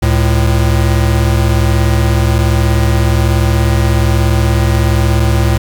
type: tone pair together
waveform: square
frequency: 70.18 / 111.4 Hz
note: C#2 / A2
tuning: +22 / +22 cents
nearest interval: minor sixth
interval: 800 cents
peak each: -12 dBFS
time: 0.02-5.58 s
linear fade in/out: 10 ms
effects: 7-bit